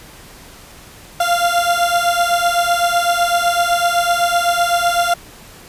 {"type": "beating tone pair", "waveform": "30% pulse", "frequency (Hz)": [690, 697.9], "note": ["F5", "F5"], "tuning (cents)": [-21, -1], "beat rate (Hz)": 7.9, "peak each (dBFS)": -14, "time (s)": [1.2, 5.14], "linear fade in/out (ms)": 5, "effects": ["pink hiss -40 dBFS RMS until 5.68 s", "resampled to 32000 Hz"]}